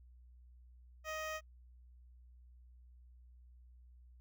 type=tone with notch filter; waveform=15% pulse; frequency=626 Hz; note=D#5; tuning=10 cents sharp; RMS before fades=-42 dBFS; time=1.04-1.41 s; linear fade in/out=50 ms; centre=10000 Hz; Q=1.3; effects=noise-tail reverb RT60 0.1 s tail -26 dB re dry + added 61 Hz sine -57 dBFS peak until 4.2 s